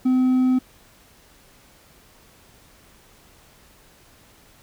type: tone with hard clipping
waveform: triangle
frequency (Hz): 256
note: C4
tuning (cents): -38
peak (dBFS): -16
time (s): 0.05-0.59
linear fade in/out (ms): 10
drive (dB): 5
effects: pink hiss -53 dBFS RMS until 4.62 s